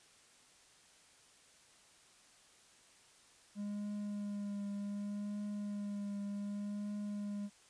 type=tone with vibrato; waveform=triangle; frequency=204.3 Hz; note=G#3; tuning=28 cents flat; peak=-36 dBFS; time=3.55-7.5 s; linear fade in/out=50 ms; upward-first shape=triangle; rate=0.66 Hz; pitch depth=23 cents each way; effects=white hiss -64 dBFS RMS until 7.69 s + resampled to 22050 Hz